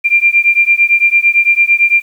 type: beating tone pair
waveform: sine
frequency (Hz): 2377 / 2385.9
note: D7 / D7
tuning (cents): +20 / +27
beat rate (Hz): 8.9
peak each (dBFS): -10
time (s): 0.04-2.02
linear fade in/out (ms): 20
effects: 7-bit